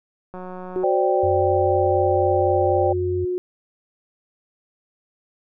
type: click train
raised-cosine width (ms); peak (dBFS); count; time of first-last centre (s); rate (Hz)
1; -22; 92; 0.34-0.837; 183
type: tone with pitch glide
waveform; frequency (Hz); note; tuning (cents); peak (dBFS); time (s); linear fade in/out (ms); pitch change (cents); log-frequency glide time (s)
sine; 370 to 361.8; F#4 to F#4; 0 to -39; -21; 0.76-3.38; 0; -39; 1.3-2.84
type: chord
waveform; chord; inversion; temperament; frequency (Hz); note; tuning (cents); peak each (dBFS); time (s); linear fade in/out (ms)
sine; C suspended second; none; equal; 523.3 / 587.3 / 784; C5 / D5 / G5; 0 / 0 / 0; -22; 0.83-2.93; 10
type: tone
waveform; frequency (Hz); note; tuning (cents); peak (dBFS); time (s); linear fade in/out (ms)
sine; 90.8; F#2; -32; -25; 1.23-3.25; 5
effects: none